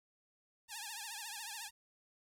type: tone with vibrato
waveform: 5% pulse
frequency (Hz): 868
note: A5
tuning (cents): -24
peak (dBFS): -31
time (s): 0.68-1.71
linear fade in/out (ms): 50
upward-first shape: triangle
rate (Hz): 14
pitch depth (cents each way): 160
effects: 12-bit